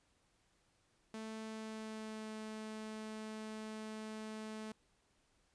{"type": "tone with pitch glide", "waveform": "sawtooth", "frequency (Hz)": [220, 217.2], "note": ["A3", "A3"], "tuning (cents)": [0, -22], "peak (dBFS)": -40, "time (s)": [1.14, 4.72], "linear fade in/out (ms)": 2, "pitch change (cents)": -22, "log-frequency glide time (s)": [1.43, 2.31], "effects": ["pink hiss -75 dBFS RMS until 5.54 s", "resampled to 22050 Hz"]}